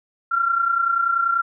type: tone pair together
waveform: sine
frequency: 1366.6 / 1396.9 Hz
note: F6 / F6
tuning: -38 / 0 cents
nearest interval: unison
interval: 38 cents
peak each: -18 / -24 dBFS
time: 0.31-1.42 s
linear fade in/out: 10 ms
effects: none